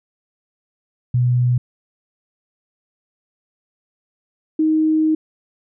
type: tone pair in turn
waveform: sine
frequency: 123.47 / 313.3 Hz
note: B2 / D#4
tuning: 0 / +12 cents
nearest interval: octave + major third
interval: 1612 cents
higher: second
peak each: -13 dBFS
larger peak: neither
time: 1.14-1.58 / 4.59-5.15 s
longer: second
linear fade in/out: 5 ms
effects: none